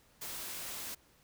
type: noise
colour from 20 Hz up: white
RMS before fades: -42 dBFS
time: 0.21-0.95 s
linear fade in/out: 10 ms
effects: pink hiss -66 dBFS RMS until 1.23 s